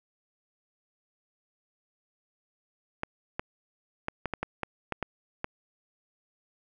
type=clicks; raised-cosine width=0.5 ms; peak=-15 dBFS; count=10; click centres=3.034 / 3.395 / 4.084 / 4.257 / 4.337 / 4.43 / 4.633 / 4.923 / 5.027 / 5.444 s; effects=none